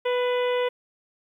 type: harmonic tone with a mistuned harmonic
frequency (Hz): 493.9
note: B4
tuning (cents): 0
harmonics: 1 / 2 / 3 / 4 / 5 / 6 / 7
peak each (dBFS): -22 / -31 / -38 / -35 / -39 / -38 / -41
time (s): 0.05-0.69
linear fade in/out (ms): 10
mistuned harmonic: 4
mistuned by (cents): +28
effects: 10-bit